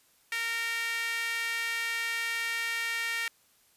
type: tone with high-pass filter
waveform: sawtooth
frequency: 461 Hz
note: A#4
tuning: 19 cents flat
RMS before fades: -32 dBFS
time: 0.32-3.28 s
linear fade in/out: 2 ms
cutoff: 2000 Hz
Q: 3.6
effects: white hiss -65 dBFS RMS until 3.76 s + resampled to 32000 Hz